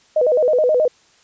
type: tone with vibrato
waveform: sine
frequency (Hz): 554.4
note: C#5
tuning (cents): 0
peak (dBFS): -12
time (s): 0.16-0.88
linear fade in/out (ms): 5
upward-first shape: square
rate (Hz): 9.4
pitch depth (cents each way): 190
effects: white hiss -54 dBFS RMS until 1.23 s + resampled to 16000 Hz